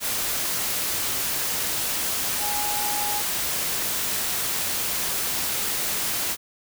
sine tone in noise, 830.6 Hz, G#5, in tune, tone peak -29 dBFS, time 2.39-3.23 s, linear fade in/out 50 ms, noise white, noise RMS -26 dBFS, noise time 0-6.37 s, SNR -6 dB, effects none

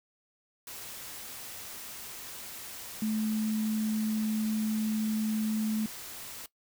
sine tone in noise, 217.1 Hz, A3, 23 cents flat, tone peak -27 dBFS, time 3.02-5.86 s, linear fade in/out 2 ms, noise white, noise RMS -43 dBFS, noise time 0.67-6.46 s, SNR +13 dB, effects noise-tail reverb RT60 0.1 s tail -18 dB re dry

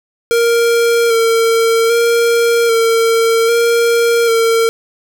square tone with vibrato, 461.5 Hz, A#4, 17 cents flat, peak -10 dBFS, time 0.31-4.69 s, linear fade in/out 0 ms, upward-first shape square, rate 0.63 Hz, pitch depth 20 cents each way, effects 7-bit

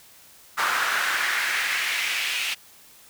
brown noise with high-pass filter sweep, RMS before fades -25 dBFS, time 0.57-2.55 s, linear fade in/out 20 ms, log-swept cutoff 1300 to 2700 Hz, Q 2.7, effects white hiss -51 dBFS RMS until 3.09 s

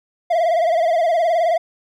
triangle tone with vibrato, 671 Hz, E5, 31 cents sharp, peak -12 dBFS, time 0.3-1.58 s, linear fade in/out 10 ms, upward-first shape sine, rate 19 Hz, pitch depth 92 cents each way, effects none

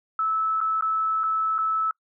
sine tone with dropouts, 1306 Hz, E6, 17 cents flat, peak -21 dBFS, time 0.19-1.91 s, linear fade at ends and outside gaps 2 ms, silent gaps 0.605-0.612 / 0.81-0.823 / 1.235-1.238 / 1.582-1.587 s, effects noise-tail reverb RT60 0.1 s tail -26 dB re dry

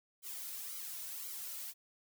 blue noise with flanger, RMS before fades -44 dBFS, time 0.22-1.74 s, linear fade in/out 50 ms, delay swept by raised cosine 1.1 to 2.6 ms, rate 1.9 Hz, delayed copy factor -0.95, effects none

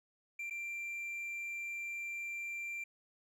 triangle tone with dropouts, 2363 Hz, D7, 10 cents sharp, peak -37 dBFS, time 0.39-2.84 s, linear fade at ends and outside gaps 5 ms, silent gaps 0.499-0.507 s, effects none

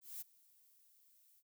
violet noise with ADSR envelope, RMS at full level -45 dBFS, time 0.01-1.43 s, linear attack 200 ms, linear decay 19 ms, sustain -24 dB, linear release 48 ms, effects none

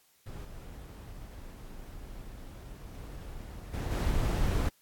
brown noise with level steps, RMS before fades -41 / -45 / -43 / -33 / -28 dBFS, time 0.26-4.69 s, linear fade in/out 5 ms, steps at 0.44 / 2.94 / 3.73 / 3.91 s, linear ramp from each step 10 ms, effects white hiss -66 dBFS RMS until 4.81 s + AAC 64 kbps

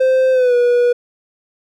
triangle tone with pitch glide, 520 to 485.2 Hz, C5 to B4, -11 to -31 cents, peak -8 dBFS, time 0-0.93 s, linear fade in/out 10 ms, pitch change -120 cents, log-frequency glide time 0.32-0.55 s, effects none

